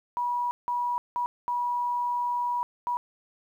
sine tone bursts at uneven times, 970 Hz, B5, 31 cents flat, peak -25 dBFS, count 5, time 0.17-0.51 / 0.68-0.98 / 1.16-1.26 / 1.48-2.63 / 2.87-2.97 s, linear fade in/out 0 ms, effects 10-bit

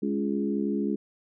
harmonic tone with a mistuned harmonic, 69.3 Hz, C#2, in tune, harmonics 3 / 4 / 5 / 6, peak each -28 / -30 / -32 / -34 dBFS, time 0.02-0.96 s, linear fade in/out 10 ms, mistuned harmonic 4, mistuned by +21 cents, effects none

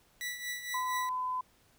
sawtooth tone with tremolo, 1961 Hz, B6, 13 cents flat, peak -30 dBFS, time 0.21-1.09 s, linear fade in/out 0 ms, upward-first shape triangle, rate 4.3 Hz, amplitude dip 70%
sine tone, 1012 Hz, B5, 42 cents sharp, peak -31 dBFS, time 0.74-1.41 s, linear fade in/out 5 ms
effects pink hiss -66 dBFS RMS until 1.78 s

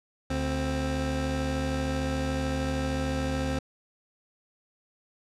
25% pulse tone pair together, 73.42 / 263.2 Hz, D2 / C4, 0 / +10 cents, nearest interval octave + minor seventh, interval 2210 cents, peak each -26 dBFS, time 0.3-3.59 s, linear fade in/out 5 ms, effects low-pass 8000 Hz 12 dB/octave

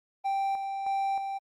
triangle tone with tremolo, 784 Hz, G5, in tune, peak -24 dBFS, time 0.24-1.39 s, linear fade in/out 20 ms, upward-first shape square, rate 1.6 Hz, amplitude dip 45%, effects Opus 32 kbps

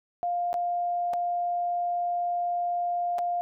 sine tone with dropouts, 702 Hz, F5, 9 cents sharp, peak -25 dBFS, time 0.23-3.41 s, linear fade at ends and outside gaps 0 ms, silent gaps 0.53-0.541 / 1.134-1.137 / 3.184-3.189 s, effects none

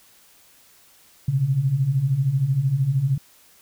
sine beating tone pair, 125.8 / 138.8 Hz, B2 / C#3, +32 / +3 cents, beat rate 13 Hz, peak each -24 / -19 dBFS, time 1.28-3.18 s, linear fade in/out 5 ms, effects white hiss -54 dBFS RMS until 3.61 s

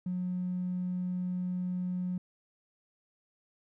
triangle tone, 181 Hz, F#3, 38 cents flat, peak -27 dBFS, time 0.06-2.18 s, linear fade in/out 5 ms, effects tanh soft clip ceiling -28 dBFS

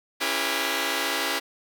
5% pulse chord, C# diminished seventh, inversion none, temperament just, 277.2 / 332.6 / 399.1 / 479 Hz, C#4 / E4 / G4 / Bb4, 0 / +16 / +31 / +47 cents, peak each -19 dBFS, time 0.2-1.4 s, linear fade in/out 20 ms, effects none

